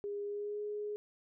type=tone with pitch glide; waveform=sine; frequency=407.7 to 417.2 Hz; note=G#4 to G#4; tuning=-32 to +8 cents; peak=-36 dBFS; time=0.04-0.96 s; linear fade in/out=0 ms; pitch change=+40 cents; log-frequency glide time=0.23-0.61 s; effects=none